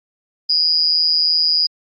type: tone with amplitude modulation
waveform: sine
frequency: 4920 Hz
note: D#8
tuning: 20 cents flat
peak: -9 dBFS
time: 0.49-1.67 s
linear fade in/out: 10 ms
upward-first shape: sine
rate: 163 Hz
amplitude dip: 85%
effects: AAC 64 kbps